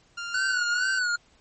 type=tone with pitch glide; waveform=sawtooth; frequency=1396.9 to 1413.9 Hz; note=F6 to F6; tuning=0 to +21 cents; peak=-28 dBFS; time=0.17-0.99 s; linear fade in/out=10 ms; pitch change=+21 cents; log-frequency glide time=0.43-0.57 s
type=tone with vibrato; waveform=square; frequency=1480 Hz; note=F#6; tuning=in tune; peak=-24 dBFS; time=0.34-1.16 s; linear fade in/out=5 ms; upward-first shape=sine; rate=2.2 Hz; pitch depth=75 cents each way
effects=pink hiss -61 dBFS RMS until 1.4 s + MP3 32 kbps